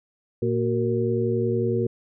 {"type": "harmonic tone with a mistuned harmonic", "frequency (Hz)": 115.7, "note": "A#2", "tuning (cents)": -13, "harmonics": [1, 2, 3, 4], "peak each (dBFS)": [-26, -28, -25, -26], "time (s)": [0.42, 1.87], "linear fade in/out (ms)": 5, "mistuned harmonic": 3, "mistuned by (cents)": 120, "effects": []}